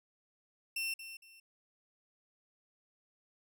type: tone with echo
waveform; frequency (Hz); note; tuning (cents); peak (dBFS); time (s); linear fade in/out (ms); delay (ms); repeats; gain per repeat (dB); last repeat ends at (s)
sawtooth; 2700; E7; +41; -31; 0.76-0.94; 5; 230; 2; -11; 1.4
effects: none